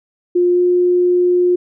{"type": "tone with pitch glide", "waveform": "sine", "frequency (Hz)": [354.2, 356.9], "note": ["F4", "F4"], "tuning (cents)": [24, 38], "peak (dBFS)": -10, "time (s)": [0.35, 1.56], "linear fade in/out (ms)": 10, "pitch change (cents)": 14, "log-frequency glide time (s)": [0.53, 0.6], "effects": []}